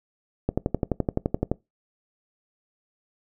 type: click train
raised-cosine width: 2 ms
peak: -9 dBFS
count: 13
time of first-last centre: 0.49-1.516 s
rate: 11.7 Hz
effects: noise-tail reverb RT60 0.2 s tail -22 dB re dry